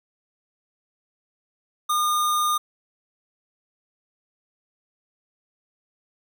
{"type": "tone with sample-and-hold", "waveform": "sine", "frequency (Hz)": 1212, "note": "D#6", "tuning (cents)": -46, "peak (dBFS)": -19, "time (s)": [1.89, 2.58], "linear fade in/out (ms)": 10, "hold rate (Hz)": 4900, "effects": []}